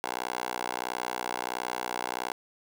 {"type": "tone with high-pass filter", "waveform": "10% pulse", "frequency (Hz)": 61.5, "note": "B1", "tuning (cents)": -7, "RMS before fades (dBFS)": -34, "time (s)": [0.04, 2.32], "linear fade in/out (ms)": 0, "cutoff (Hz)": 670, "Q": 2, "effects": []}